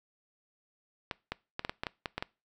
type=clicks; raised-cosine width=0.3 ms; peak=-17 dBFS; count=10; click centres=1.112 / 1.32 / 1.594 / 1.649 / 1.695 / 1.835 / 1.868 / 2.058 / 2.18 / 2.225 s; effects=noise-tail reverb RT60 0.3 s tail -23 dB re dry